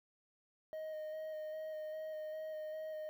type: tone with vibrato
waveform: triangle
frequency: 622.3 Hz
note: D#5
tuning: in tune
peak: -39 dBFS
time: 0.73-3.09 s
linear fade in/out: 0 ms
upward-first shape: square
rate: 2.5 Hz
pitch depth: 13 cents each way
effects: 11-bit